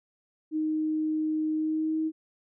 sine tone with pitch glide, 311.1 to 316.2 Hz, D#4 to D#4, 0 to +28 cents, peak -25 dBFS, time 0.51-2.12 s, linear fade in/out 50 ms, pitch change +28 cents, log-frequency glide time 1.53-2 s, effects none

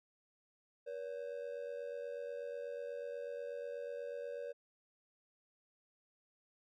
triangle ring-modulated tone, 523.3 Hz, C5, in tune, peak -36 dBFS, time 0.86-4.53 s, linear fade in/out 20 ms, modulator 44.1 Hz, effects none

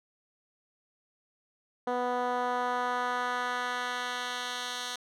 10% pulse tone with band-pass filter sweep, 246.9 Hz, B3, in tune, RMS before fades -32 dBFS, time 1.87-4.96 s, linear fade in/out 5 ms, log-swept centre 560 to 4200 Hz, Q 0.99, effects none

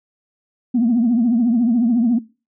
sine tone with vibrato, 235.9 Hz, A#3, 21 cents sharp, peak -12 dBFS, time 0.74-2.19 s, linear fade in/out 10 ms, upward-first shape triangle, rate 14 Hz, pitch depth 140 cents each way, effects noise-tail reverb RT60 0.3 s tail -18 dB re dry + tanh soft clip ceiling -9 dBFS

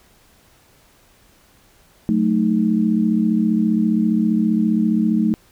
sine chord, D# diminished, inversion first, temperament equal, 185 / 220 / 311.1 Hz, F#3 / A3 / D#4, 0 / 0 / 0 cents, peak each -21 / -16 / -22 dBFS, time 2.09-5.34 s, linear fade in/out 0 ms, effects pink hiss -54 dBFS RMS until 5.51 s

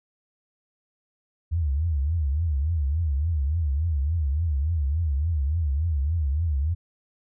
sine tone with vibrato, 76 Hz, D#2, 40 cents flat, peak -21 dBFS, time 1.51-6.75 s, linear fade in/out 20 ms, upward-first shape triangle, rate 3.5 Hz, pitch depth 250 cents each way, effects none

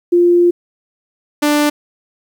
sine / sawtooth tone pair in turn, 349.2 / 295.3 Hz, F4 / D4, 0 / +10 cents, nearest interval minor third, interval 290 cents, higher first, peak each -7 dBFS, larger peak neither, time 0.12-0.51 / 1.42-1.7 s, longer first, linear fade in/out 10 ms, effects 8-bit

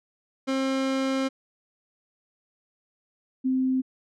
30% pulse / sine tone pair in turn, 266.7 / 259.9 Hz, C4 / C4, +33 / -11 cents, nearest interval unison, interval 44 cents, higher first, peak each -21 dBFS, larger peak neither, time 0.47-1.29 / 3.44-3.82 s, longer first, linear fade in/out 20 ms, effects low-pass 6000 Hz 12 dB/octave

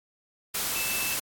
sine tone in noise, 2642 Hz, E7, 3 cents sharp, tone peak -32 dBFS, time 0.75-1.15 s, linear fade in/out 10 ms, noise white, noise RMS -29 dBFS, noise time 0.54-1.2 s, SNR -6 dB, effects AAC 64 kbps

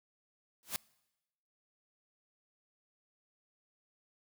white noise with exponential growth, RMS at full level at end -31 dBFS, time 0.63-0.76 s, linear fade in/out 0 ms, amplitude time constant 27 ms, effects noise-tail reverb RT60 1.0 s tail -25 dB re dry

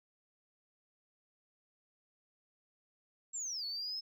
sine linear two-way sweep, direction down then up, 7650 to 4377 to 5240 Hz, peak -36 dBFS, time 3.33-4.01 s, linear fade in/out 20 ms, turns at 3.65 s, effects tanh soft clip ceiling -33 dBFS

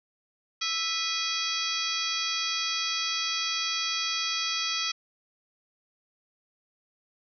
harmonic tone with a mistuned harmonic, 659.3 Hz, E5, in tune, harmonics 2 / 3 / 4 / 5 / 6 / 7 / 8 / 9, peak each -36 / -39 / -35 / -33 / -36 / -34 / -36 / -37 dBFS, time 0.61-4.92 s, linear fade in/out 10 ms, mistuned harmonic 4, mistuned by -110 cents, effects none

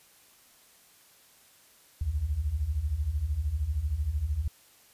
sine beating tone pair, 65.41 / 78.41 Hz, C2 / D#2, 0 / +14 cents, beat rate 13 Hz, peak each -32 / -28 dBFS, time 2.01-4.48 s, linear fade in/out 5 ms, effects white hiss -59 dBFS RMS until 4.93 s + resampled to 32000 Hz

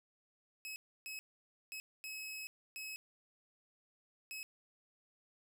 sawtooth tone bursts at uneven times, 2566 Hz, E7, 47 cents flat, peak -40 dBFS, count 6, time 0.65-0.76 / 1.06-1.19 / 1.72-1.8 / 2.04-2.47 / 2.76-2.96 / 4.31-4.43 s, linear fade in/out 0 ms, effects none

